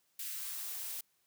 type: noise with high-pass filter sweep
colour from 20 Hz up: blue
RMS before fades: -41 dBFS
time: 0.19-1.01 s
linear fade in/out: 5 ms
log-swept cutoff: 2200 to 290 Hz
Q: 1.2
effects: white hiss -75 dBFS RMS until 1.26 s + high-pass 60 Hz 12 dB/octave